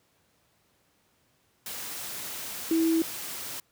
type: tone in noise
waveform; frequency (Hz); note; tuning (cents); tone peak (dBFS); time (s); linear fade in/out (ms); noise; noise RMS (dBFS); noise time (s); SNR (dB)
sine; 326.4; E4; -17; -21; 2.71-3.02; 2; white; -37; 1.66-3.6; +13
effects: pink hiss -68 dBFS RMS until 3.71 s + high-pass 80 Hz 12 dB/octave